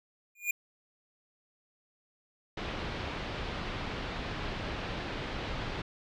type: tone with exponential growth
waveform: square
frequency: 2426 Hz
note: D#7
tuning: 44 cents flat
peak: -25 dBFS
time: 0.35-0.51 s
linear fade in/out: 5 ms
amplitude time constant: 33 ms
type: low-pass noise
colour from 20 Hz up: pink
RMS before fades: -37 dBFS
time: 2.57-5.82 s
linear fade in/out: 5 ms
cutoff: 4000 Hz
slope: 24 dB/octave
effects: none